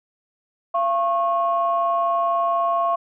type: tone pair together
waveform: sine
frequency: 684 / 1091.8 Hz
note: F5 / C#6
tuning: -36 / -27 cents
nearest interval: minor sixth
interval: 809 cents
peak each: -20 dBFS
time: 0.74-2.96 s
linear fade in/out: 10 ms
effects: tanh soft clip ceiling -10 dBFS